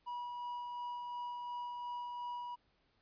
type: tone with tremolo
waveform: triangle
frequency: 970 Hz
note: B5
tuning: 31 cents flat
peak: -37 dBFS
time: 0.06-2.56 s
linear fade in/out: 20 ms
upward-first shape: sine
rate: 2.8 Hz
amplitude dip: 25%
effects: pink hiss -75 dBFS RMS until 3.01 s + resampled to 11025 Hz